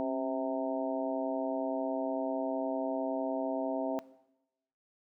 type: harmonic tone with a mistuned harmonic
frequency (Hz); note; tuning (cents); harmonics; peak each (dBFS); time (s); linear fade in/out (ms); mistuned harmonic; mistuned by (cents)
130.81; C3; 0; 2 / 3 / 4 / 5 / 6 / 7; -34 / -43 / -39 / -34 / -44 / -42; 0-3.99; 0; 2; +57
effects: noise-tail reverb RT60 0.9 s tail -18 dB re dry